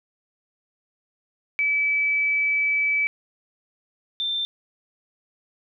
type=tone pair in turn; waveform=sine; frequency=2300 / 3571 Hz; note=D7 / A7; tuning=-37 / +25 cents; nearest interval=minor sixth; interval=762 cents; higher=second; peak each=-19 / -23 dBFS; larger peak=first; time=1.59-3.07 / 4.2-4.45 s; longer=first; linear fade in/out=0 ms; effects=none